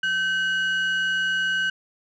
sine tone pair together, 1542 / 2911 Hz, G6 / F#7, -29 / -29 cents, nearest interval major seventh, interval 1100 cents, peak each -20 / -25 dBFS, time 0.03-1.7 s, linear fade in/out 5 ms, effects tanh soft clip ceiling -18 dBFS

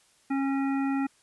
harmonic tone, 273.1 Hz, C#4, 26 cents flat, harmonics 1 / 3 / 5 / 7 / 9, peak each -25 / -35 / -39 / -42 / -44 dBFS, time 0.3-1.07 s, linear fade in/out 10 ms, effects white hiss -63 dBFS RMS until 1.22 s + resampled to 24000 Hz

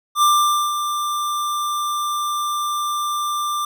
square tone with ADSR envelope, 1186 Hz, D6, 17 cents sharp, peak -12 dBFS, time 0.15-3.65 s, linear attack 72 ms, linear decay 500 ms, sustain -9 dB, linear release 3 ms, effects none

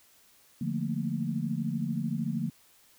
sine chord, Bb major seventh, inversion first, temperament equal, 146.83 / 174.61 / 220 / 233.1 Hz, D3 / F3 / A3 / Bb3, 0 / 0 / 0 / 0 cents, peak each -34 dBFS, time 0.61-2.5 s, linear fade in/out 5 ms, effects white hiss -61 dBFS RMS until 2.98 s

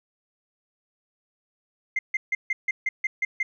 sine tone bursts, 2093 Hz, C7, in tune, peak -20 dBFS, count 9, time 1.96-3.43 s, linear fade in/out 5 ms, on 30 ms, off 150 ms, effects tanh soft clip ceiling -17 dBFS

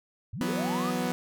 sine linear sweep, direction up, 77.78 to 1280 Hz, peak -33 dBFS, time 0.33-0.91 s, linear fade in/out 5 ms
sawtooth chord, E suspended second, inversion none, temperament equal, 164.81 / 185 / 246.9 Hz, E3 / F#3 / B3, 0 / 0 / 0 cents, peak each -32 / -28 / -26 dBFS, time 0.41-1.12 s, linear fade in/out 0 ms
effects none

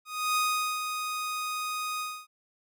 sawtooth tone with ADSR envelope, 1244.5 Hz, D#6, in tune, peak -20 dBFS, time 0.05-2.27 s, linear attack 310 ms, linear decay 430 ms, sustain -7 dB, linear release 270 ms, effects none

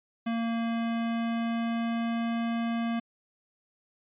square tone with pitch glide, 230 to 231.5 Hz, A#3 to A#3, -23 to -12 cents, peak -28 dBFS, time 0.26-3 s, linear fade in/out 10 ms, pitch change +11 cents, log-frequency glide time 0.5-2.45 s, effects resampled to 8000 Hz

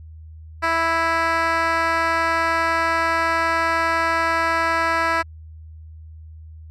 10% pulse tone with band-pass filter, 329.6 Hz, E4, in tune, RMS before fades -20 dBFS, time 0.62-5.23 s, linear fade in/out 20 ms, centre 1400 Hz, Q 0.93, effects added 79 Hz sine -37 dBFS peak until 6.7 s

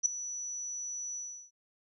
sine tone with ADSR envelope, 5920 Hz, F#8, in tune, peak -20 dBFS, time 0.03-1.51 s, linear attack 28 ms, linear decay 4 ms, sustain -16 dB, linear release 350 ms, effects none

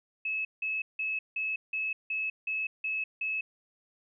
sine tone bursts, 2590 Hz, E7, 31 cents flat, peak -29 dBFS, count 9, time 0.25-3.41 s, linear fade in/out 5 ms, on 200 ms, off 170 ms, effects none

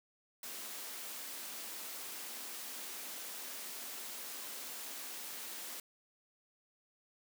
white high-pass noise, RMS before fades -45 dBFS, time 0.43-5.8 s, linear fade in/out 2 ms, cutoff 200 Hz, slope 48 dB/octave, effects none

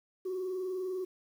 sine tone with vibrato, 370.7 Hz, F#4, 3 cents sharp, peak -31 dBFS, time 0.25-1.05 s, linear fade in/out 10 ms, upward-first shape sine, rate 20 Hz, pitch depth 45 cents each way, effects tanh soft clip ceiling -30 dBFS + 10-bit

